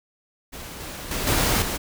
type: noise with level steps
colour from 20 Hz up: pink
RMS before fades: -37 / -35 / -27 / -21 / -27 dBFS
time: 0.52-1.78 s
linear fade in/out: 20 ms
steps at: 0.8 / 1.11 / 1.27 / 1.62 s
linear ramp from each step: 2 ms
effects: none